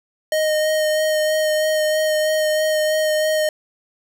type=tone with vibrato; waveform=square; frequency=619 Hz; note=D#5; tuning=9 cents flat; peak=-17 dBFS; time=0.32-3.49 s; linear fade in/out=2 ms; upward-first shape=sine; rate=3.1 Hz; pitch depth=14 cents each way; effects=none